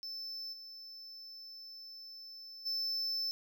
triangle tone with level steps, 5280 Hz, E8, 2 cents sharp, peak -39 / -46 / -32 dBFS, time 0.03-3.31 s, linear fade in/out 0 ms, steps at 0.52 / 2.65 s, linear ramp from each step 20 ms, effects none

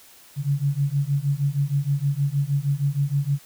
sine beating tone pair, 138.2 / 144.6 Hz, C#3 / D3, -5 / -27 cents, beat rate 6.4 Hz, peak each -23 dBFS, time 0.36-3.39 s, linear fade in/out 50 ms, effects white hiss -50 dBFS RMS until 3.45 s

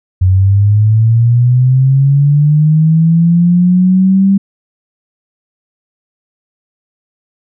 sine linear sweep, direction up, 91 to 197.4 Hz, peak -5 dBFS, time 0.21-4.38 s, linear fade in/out 10 ms, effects none

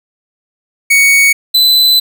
45% pulse tone pair in turn, 2231 / 4013 Hz, C#7 / B7, +11 / +27 cents, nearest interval minor seventh, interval 1016 cents, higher second, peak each -5 dBFS, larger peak neither, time 0.9-1.33 / 1.54-2 s, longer second, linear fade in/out 10 ms, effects none

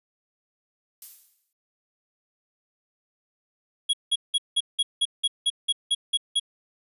violet noise with exponential decay, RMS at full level -37 dBFS, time 1.02-1.53 s, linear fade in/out 2 ms, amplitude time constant 110 ms
square tone bursts, 3322 Hz, G#7, in tune, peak -20 dBFS, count 12, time 3.89-6.398 s, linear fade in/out 10 ms, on 44 ms, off 180 ms
effects resampled to 32000 Hz

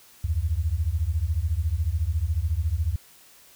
sine beating tone pair, 73.42 / 87.42 Hz, D2 / F2, 0 / +2 cents, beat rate 14 Hz, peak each -25 / -25 dBFS, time 0.24-2.96 s, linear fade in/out 5 ms, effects white hiss -53 dBFS RMS until 3.55 s

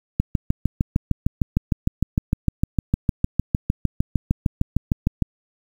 click train, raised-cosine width 5 ms, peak -5 dBFS, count 34, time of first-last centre 0.2-5.223 s, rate 6.57 Hz, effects 7-bit

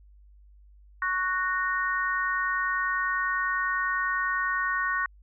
sine chord, F# major, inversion second, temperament just, 1110 / 1480 / 1850 Hz, C#6 / F#6 / A#6, +2 / 0 / -14 cents, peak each -29 dBFS, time 1.02-5.06 s, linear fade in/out 2 ms, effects added 50 Hz sine -51 dBFS peak until 5.22 s

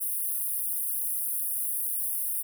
pink high-pass noise, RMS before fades -30 dBFS, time 0-2.43 s, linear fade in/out 20 ms, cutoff 9400 Hz, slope 96 dB/octave, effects none

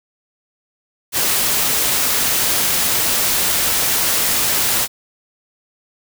white noise, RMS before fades -17 dBFS, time 1.12-4.88 s, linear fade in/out 50 ms, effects none

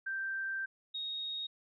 sine tone pair in turn, 1568 / 3746 Hz, G6 / A#7, 0 / +8 cents, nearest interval octave + minor third, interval 1508 cents, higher second, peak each -34 / -36 dBFS, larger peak first, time 0.06-0.66 / 0.94-1.47 s, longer first, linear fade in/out 10 ms, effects none

